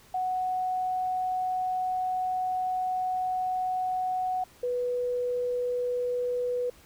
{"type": "tone pair in turn", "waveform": "sine", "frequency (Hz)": [740, 492], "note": ["F#5", "B4"], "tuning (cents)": [0, -7], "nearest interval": "perfect fifth", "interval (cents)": 707, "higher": "first", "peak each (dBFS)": -26, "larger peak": "neither", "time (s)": [[0.14, 4.44], [4.63, 6.7]], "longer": "first", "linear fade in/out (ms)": 5, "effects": ["pink hiss -56 dBFS RMS until 6.85 s"]}